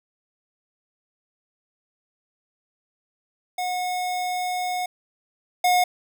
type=tone pair in turn; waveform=square; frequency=727 / 722.4 Hz; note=F#5 / F#5; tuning=-31 / -42 cents; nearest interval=unison; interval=11 cents; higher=first; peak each=-25 / -17 dBFS; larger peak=second; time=3.58-4.86 / 5.64-5.84 s; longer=first; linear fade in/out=5 ms; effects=none